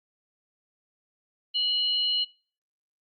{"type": "tone pair together", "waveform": "sine", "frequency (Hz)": [2940, 4176], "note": ["F#7", "C8"], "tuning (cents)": [-12, -4], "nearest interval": "tritone", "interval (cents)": 608, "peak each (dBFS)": [-25, -28], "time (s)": [1.54, 2.25], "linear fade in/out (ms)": 20, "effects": ["noise-tail reverb RT60 0.4 s tail -22 dB re dry", "Opus 48 kbps"]}